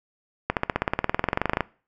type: accelerating click train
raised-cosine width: 0.5 ms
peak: -6 dBFS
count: 23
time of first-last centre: 0.5-1.607 s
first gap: 68 ms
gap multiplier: 0.97
effects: noise-tail reverb RT60 0.4 s tail -22 dB re dry